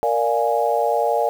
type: chord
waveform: sine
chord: Bb dominant seventh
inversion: none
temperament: equal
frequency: 466.2 / 587.3 / 698.5 / 830.6 Hz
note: Bb4 / D5 / F5 / Ab5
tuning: 0 / 0 / 0 / 0 cents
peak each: -22 dBFS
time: 0.03-1.29 s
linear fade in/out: 0 ms
effects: 7-bit